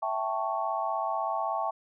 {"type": "chord", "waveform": "sine", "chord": "A dominant seventh", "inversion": "second", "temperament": "equal", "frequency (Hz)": [659.3, 784, 880, 1108.7], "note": ["E5", "G5", "A5", "C#6"], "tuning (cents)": [0, 0, 0, 0], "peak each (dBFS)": -33, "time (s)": [0.02, 1.71], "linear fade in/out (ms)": 10, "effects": []}